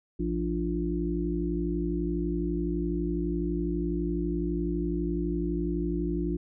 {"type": "harmonic tone with a mistuned harmonic", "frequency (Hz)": 57.9, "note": "A#1", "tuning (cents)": -11, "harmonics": [1, 3, 5, 6], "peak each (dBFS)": [-32, -32, -32, -32], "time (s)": [0.19, 6.37], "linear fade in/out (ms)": 10, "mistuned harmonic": 5, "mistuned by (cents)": 35, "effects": []}